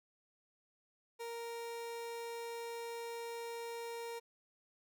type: tone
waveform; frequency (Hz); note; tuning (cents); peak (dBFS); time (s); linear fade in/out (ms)
30% pulse; 466.2; A#4; 0; -39; 1.19-4.2; 20
effects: none